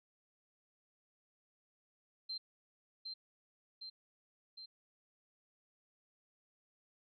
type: tone with echo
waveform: sine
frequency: 4137 Hz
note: C8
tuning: 20 cents flat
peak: -39 dBFS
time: 2.29-2.38 s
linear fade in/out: 10 ms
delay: 760 ms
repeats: 3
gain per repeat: -3 dB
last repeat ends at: 4.66 s
effects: none